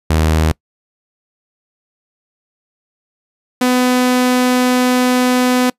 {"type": "tone pair in turn", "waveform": "sawtooth", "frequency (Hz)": [79, 250.8], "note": ["D#2", "B3"], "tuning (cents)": [27, 27], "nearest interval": "octave + minor sixth", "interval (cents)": 2000, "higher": "second", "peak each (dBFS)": -7, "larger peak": "neither", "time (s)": [[0.1, 0.52], [3.61, 5.7]], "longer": "second", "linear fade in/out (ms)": 5, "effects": ["noise-tail reverb RT60 0.1 s tail -25 dB re dry", "resampled to 32000 Hz"]}